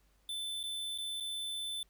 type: tone with dropouts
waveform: square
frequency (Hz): 3524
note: A7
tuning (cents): +2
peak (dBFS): -37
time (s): 0.29-1.83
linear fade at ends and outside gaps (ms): 2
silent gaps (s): 0.631-0.637 / 0.978-0.984 / 1.201-1.206
effects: added 50 Hz sine -68 dBFS peak until 1.89 s + pink hiss -73 dBFS RMS until 1.89 s